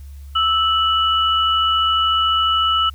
sine tone pair together, 1314 / 2950 Hz, E6 / F#7, -6 / -6 cents, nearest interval octave + major second, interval 1400 cents, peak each -16 / -18 dBFS, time 0.35-2.9 s, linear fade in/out 10 ms, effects added 70 Hz sine -33 dBFS peak until 2.94 s + white hiss -55 dBFS RMS until 2.94 s

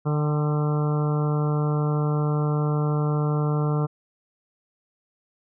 harmonic tone with a mistuned harmonic, 149.3 Hz, D3, 29 cents sharp, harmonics 1 / 2 / 3 / 4 / 5 / 6 / 7 / 8 / 9, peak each -21 / -32 / -30 / -37 / -37 / -41 / -38 / -38 / -39 dBFS, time 0.05-3.87 s, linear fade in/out 20 ms, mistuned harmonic 5, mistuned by +22 cents, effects none

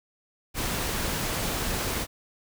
pink noise, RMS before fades -29 dBFS, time 0.54-2.07 s, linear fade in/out 50 ms, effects none

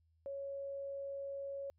sine tone, 554.4 Hz, C#5, in tune, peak -40 dBFS, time 0.26-1.7 s, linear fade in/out 0 ms, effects added 81 Hz sine -70 dBFS peak until 1.78 s

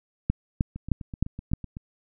two click trains, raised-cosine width 5 ms, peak -9 / -23 dBFS, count 5 / 9, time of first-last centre 0.3-1.535 / 0.76-1.769 s, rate 3.24 / 7.93 Hz, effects none

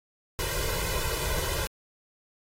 pink noise with comb filter, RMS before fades -30 dBFS, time 0.39-1.67 s, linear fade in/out 0 ms, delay 2 ms, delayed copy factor +1, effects AAC 48 kbps

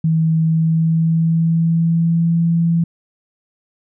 sine tone with pitch glide, 161 to 167.55 Hz, E3 to E3, -41 to +29 cents, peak -12 dBFS, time 0.04-2.84 s, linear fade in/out 5 ms, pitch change +70 cents, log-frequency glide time 0.44-2.35 s, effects none

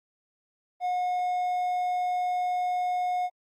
triangle tone, 723 Hz, F#5, 40 cents flat, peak -23 dBFS, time 0.8-3.3 s, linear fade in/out 50 ms, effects Opus 24 kbps

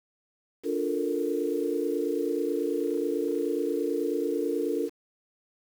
sine chord, Bb major seventh, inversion first, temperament just, 291.4 / 349.6 / 437 / 466.2 Hz, D4 / F4 / A4 / Bb4, -13 / +2 / -12 / 0 cents, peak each -31 dBFS, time 0.63-4.9 s, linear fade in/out 50 ms, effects 8-bit

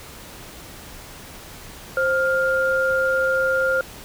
sine tone pair together, 526.3 / 1405 Hz, C5 / F6, +10 / +10 cents, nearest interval octave + perfect fourth, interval 1700 cents, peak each -20 dBFS, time 1.97-3.81 s, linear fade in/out 2 ms, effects pink hiss -40 dBFS RMS until 4.04 s

